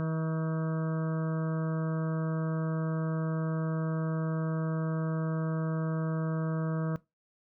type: harmonic tone with a mistuned harmonic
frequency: 160 Hz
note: D#3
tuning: 49 cents sharp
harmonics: 1 / 2 / 3 / 4 / 6 / 7 / 8 / 9 / 10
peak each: -29 / -40 / -41 / -42 / -49 / -46 / -47 / -53 / -50 dBFS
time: 0-6.96 s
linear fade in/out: 0 ms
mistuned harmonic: 10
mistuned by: -24 cents
effects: noise-tail reverb RT60 0.2 s tail -18 dB re dry